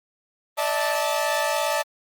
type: chord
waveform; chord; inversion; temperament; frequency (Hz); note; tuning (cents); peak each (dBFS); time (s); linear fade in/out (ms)
sawtooth; D suspended second; none; equal with one note detuned; 587.3 / 644.6 / 880; D5 / E5 / A5; 0 / -39 / 0; -22 / -23 / -22; 0.57-1.83; 20
effects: Opus 24 kbps